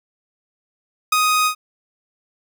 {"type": "tone with ADSR envelope", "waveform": "sawtooth", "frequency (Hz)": 1249, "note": "D#6", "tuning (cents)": 6, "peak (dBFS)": -8, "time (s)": [1.12, 1.55], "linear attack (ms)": 6, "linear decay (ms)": 14, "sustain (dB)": -3, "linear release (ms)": 87, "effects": []}